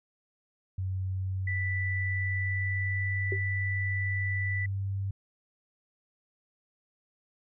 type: tone with pitch glide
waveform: sine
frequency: 94 to 97.71 Hz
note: F#2 to G2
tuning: +28 to -5 cents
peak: -29 dBFS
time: 0.78-5.11 s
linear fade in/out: 5 ms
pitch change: +67 cents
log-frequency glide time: 1.08-3.14 s
type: tone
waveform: sine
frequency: 1975.5 Hz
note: B6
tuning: in tune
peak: -31 dBFS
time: 1.47-4.66 s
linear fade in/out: 5 ms
type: tone with exponential decay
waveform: sine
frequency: 386.6 Hz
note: G4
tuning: 24 cents flat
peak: -27 dBFS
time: 3.32-3.42 s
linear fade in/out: 2 ms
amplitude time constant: 20 ms
effects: none